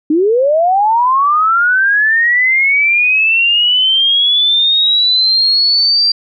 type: linear sweep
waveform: sine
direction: up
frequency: 291.5 to 4739 Hz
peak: -8 dBFS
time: 0.1-6.12 s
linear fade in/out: 5 ms
effects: none

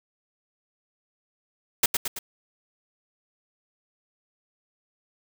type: noise with echo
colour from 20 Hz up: white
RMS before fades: -19 dBFS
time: 1.83-1.86 s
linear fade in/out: 5 ms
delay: 110 ms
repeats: 3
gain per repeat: -5 dB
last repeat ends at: 2.19 s
effects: none

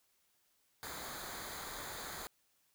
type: noise with comb filter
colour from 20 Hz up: pink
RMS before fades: -45 dBFS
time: 0.83-2.27 s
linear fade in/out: 0 ms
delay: 0.36 ms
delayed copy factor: -0.7
effects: white hiss -75 dBFS RMS until 2.74 s

